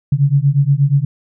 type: beating tone pair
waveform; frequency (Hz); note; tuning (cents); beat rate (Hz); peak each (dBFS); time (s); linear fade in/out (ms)
sine; 136.6 / 145; C#3 / D3; -25 / -22; 8.4; -13; 0.12-1.05; 5
effects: none